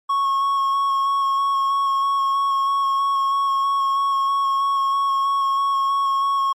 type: tone with vibrato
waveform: triangle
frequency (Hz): 1099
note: C#6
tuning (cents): -15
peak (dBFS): -15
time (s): 0.09-6.53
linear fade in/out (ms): 10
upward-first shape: square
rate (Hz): 3.1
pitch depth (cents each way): 11
effects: MP3 64 kbps